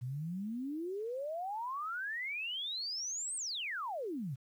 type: exponential two-way sweep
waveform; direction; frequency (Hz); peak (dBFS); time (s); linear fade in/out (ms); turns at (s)
sine; up then down; 118.4 to 8690 to 118.4; -36; 0.01-4.36; 20; 3.36
effects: 11-bit